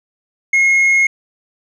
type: tone with tanh clipping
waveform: sine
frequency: 2158 Hz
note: C#7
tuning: 47 cents flat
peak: -10 dBFS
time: 0.53-1.07 s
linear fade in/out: 5 ms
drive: 3 dB
effects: none